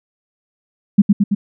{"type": "tone with echo", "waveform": "sine", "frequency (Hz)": 202.4, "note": "G#3", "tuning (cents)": -44, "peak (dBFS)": -3, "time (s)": [0.98, 1.02], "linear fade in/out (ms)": 10, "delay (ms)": 110, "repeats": 3, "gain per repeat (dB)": -3, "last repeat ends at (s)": 1.35, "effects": []}